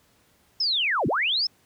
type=linear two-way sweep; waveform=sine; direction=down then up; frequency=5350 to 102.9 to 5350 Hz; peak=-21 dBFS; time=0.6-1.47 s; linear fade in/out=5 ms; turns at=1.07 s; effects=pink hiss -62 dBFS RMS until 1.65 s + high-pass 60 Hz 12 dB/octave